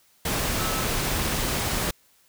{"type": "tone in noise", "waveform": "sine", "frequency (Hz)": 1300, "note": "E6", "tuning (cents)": -24, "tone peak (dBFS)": -33, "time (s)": [0.59, 0.84], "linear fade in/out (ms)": 5, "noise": "pink", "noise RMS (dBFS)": -26, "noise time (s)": [0.25, 1.91], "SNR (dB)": -10, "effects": ["white hiss -61 dBFS RMS until 2.28 s"]}